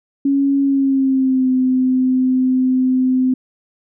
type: tone with pitch glide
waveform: sine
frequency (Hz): 277.2 to 257.1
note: C#4 to C4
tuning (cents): 0 to -30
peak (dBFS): -12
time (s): 0.25-3.34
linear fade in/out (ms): 5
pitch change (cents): -130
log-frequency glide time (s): 0.62-1.5
effects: none